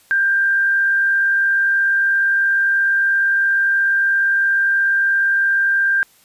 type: tone with frequency modulation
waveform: sine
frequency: 1587 Hz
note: G6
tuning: 21 cents sharp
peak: -13 dBFS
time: 0.11-6.03 s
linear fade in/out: 0 ms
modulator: 57 Hz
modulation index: 0.36
effects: white hiss -53 dBFS RMS until 6.24 s + resampled to 32000 Hz